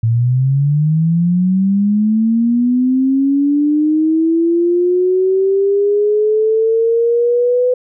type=linear sweep; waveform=sine; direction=up; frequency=111.3 to 502 Hz; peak=-10 dBFS; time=0.03-7.74 s; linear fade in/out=5 ms; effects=none